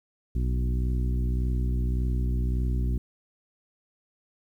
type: harmonic tone with a mistuned harmonic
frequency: 61.74 Hz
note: B1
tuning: in tune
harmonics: 1 / 2 / 3 / 4 / 5 / 6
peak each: -24 / -31 / -37 / -38 / -43 / -44 dBFS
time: 0.35-2.98 s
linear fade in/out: 5 ms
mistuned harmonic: 1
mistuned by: -50 cents
effects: 10-bit